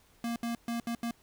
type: tone bursts at uneven times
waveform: square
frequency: 233.9 Hz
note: A#3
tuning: 6 cents sharp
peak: -32 dBFS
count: 5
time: 0.24-0.36 / 0.43-0.55 / 0.68-0.8 / 0.87-0.95 / 1.03-1.11 s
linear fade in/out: 2 ms
effects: pink hiss -64 dBFS RMS until 1.22 s